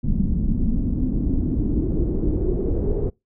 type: noise with low-pass filter sweep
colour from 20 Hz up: brown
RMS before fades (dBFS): -21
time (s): 0.03-3.1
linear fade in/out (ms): 10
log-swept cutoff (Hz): 200 to 440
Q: 4.1
effects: noise-tail reverb RT60 0.2 s tail -24 dB re dry